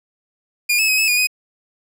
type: tone with pitch steps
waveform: sawtooth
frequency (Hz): 2424 / 2596 / 2531 / 2597 / 2448 / 2502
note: D#7 / E7 / D#7 / E7 / D#7 / D#7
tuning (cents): -46 / -27 / +29 / -26 / -29 / +9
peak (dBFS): -11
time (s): 0.69-1.272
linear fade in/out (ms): 10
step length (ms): 97
effects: none